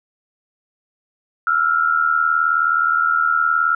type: tone pair together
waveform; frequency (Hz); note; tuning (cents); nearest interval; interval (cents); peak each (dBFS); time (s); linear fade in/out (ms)
sine; 1331.8 / 1411; E6 / F6; +17 / +17; minor second; 100; -17 / -17; 1.47-3.75; 2
effects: none